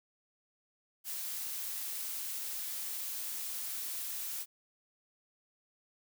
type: noise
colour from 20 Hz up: blue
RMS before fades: -39 dBFS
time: 1.04-4.46 s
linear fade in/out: 50 ms
effects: none